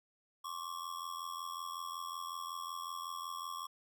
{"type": "ring-modulated tone", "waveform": "square", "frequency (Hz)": 1109, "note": "C#6", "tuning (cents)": 0, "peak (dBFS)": -38, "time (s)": [0.44, 3.67], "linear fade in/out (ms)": 10, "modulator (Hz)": 42.7, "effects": []}